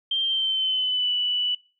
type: tone with pitch glide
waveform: sine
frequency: 3160 to 2965 Hz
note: G7 to F#7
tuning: +13 to +3 cents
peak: -21 dBFS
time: 0.11-1.55 s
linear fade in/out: 5 ms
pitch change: -110 cents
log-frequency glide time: 0.23-1.12 s
effects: noise-tail reverb RT60 0.4 s tail -24 dB re dry